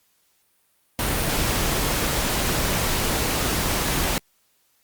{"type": "noise", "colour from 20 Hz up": "pink", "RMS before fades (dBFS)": -23, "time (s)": [0.99, 4.18], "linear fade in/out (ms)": 0, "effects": ["white hiss -65 dBFS RMS until 4.83 s", "Opus 48 kbps"]}